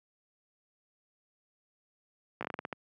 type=slowing click train; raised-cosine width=0.5 ms; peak=-20 dBFS; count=9; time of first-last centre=2.41-2.727 s; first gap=16 ms; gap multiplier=1.25; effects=high-pass 150 Hz 12 dB/octave